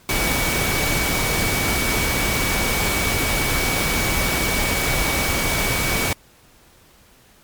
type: tone in noise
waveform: sine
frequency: 2263 Hz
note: C#7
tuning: 35 cents sharp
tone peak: -25 dBFS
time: 0.09-6.13 s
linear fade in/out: 2 ms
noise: pink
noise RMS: -21 dBFS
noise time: 0.09-6.13 s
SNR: -7 dB
effects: pink hiss -52 dBFS RMS until 7.43 s + MP3 96 kbps